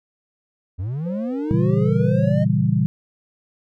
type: linear sweep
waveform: triangle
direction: up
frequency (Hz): 82.41 to 621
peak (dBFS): -21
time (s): 0.78-2.45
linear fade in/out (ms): 20
type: tone with vibrato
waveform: sine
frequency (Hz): 493.9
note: B4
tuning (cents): 0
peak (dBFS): -29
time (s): 1.05-2.31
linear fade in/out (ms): 20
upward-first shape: sine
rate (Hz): 1.8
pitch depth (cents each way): 150
type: chord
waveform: sine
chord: A# diminished seventh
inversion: none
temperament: equal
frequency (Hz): 116.54 / 138.59 / 164.81 / 196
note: A#2 / C#3 / E3 / G3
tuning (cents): 0 / 0 / 0 / 0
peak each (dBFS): -21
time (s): 1.51-2.86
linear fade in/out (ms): 0
effects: none